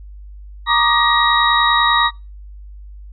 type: tone cluster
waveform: sine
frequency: 939 / 1149 / 1219 / 1895 / 3809 Hz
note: A#5 / D6 / D#6 / A#6 / A#7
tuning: +12 / -38 / -36 / +28 / +37 cents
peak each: -18 dBFS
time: 0.66-2.11 s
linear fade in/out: 50 ms
effects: noise-tail reverb RT60 0.3 s tail -26 dB re dry + added 50 Hz sine -33 dBFS peak until 3.12 s